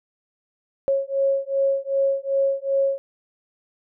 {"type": "beating tone pair", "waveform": "sine", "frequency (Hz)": [546, 548.6], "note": ["C#5", "C#5"], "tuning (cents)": [-26, -18], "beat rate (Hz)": 2.6, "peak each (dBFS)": -22, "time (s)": [0.88, 2.98], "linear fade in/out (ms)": 0, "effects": []}